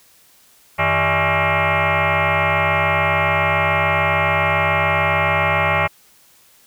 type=tone with frequency modulation; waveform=sine; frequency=651 Hz; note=E5; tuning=22 cents flat; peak=-14 dBFS; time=0.78-5.88 s; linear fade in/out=20 ms; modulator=247 Hz; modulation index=7.4; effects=white hiss -52 dBFS RMS until 6.66 s